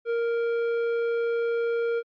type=tone with tanh clipping; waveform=sine; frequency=466.2 Hz; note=A#4; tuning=in tune; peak=-25 dBFS; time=0.05-2.03 s; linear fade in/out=50 ms; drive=10 dB; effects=Opus 48 kbps